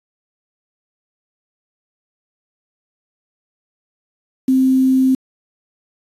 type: tone with quantisation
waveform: sine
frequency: 261.6 Hz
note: C4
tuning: in tune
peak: -10 dBFS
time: 4.48-5.15 s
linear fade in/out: 5 ms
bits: 6
effects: resampled to 32000 Hz